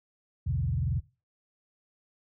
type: tone with frequency modulation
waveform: sine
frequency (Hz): 103.83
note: G#2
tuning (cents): 0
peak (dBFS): -25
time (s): 0.46-1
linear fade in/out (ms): 10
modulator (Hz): 21.6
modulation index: 2
effects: noise-tail reverb RT60 0.3 s tail -20 dB re dry + high-pass 60 Hz 12 dB/octave